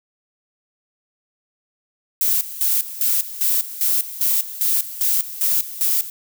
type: noise with tremolo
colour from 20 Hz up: violet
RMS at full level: -18 dBFS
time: 2.21-6.1 s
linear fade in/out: 2 ms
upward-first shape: square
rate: 2.5 Hz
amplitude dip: 80%
effects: none